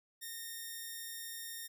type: tone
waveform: 5% pulse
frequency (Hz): 1836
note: A#6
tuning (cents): -27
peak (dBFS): -32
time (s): 0.21-1.68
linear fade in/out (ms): 20
effects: none